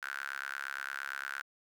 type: tone with high-pass filter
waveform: sawtooth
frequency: 68.7 Hz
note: C#2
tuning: 15 cents flat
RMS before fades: -40 dBFS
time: 0.02-1.42 s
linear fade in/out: 10 ms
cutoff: 1500 Hz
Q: 9.2
effects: 11-bit